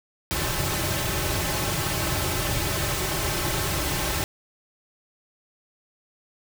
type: noise with comb filter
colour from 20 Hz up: pink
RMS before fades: -26 dBFS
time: 0.31-4.24 s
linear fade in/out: 0 ms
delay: 4.2 ms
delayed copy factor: -0.8
effects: none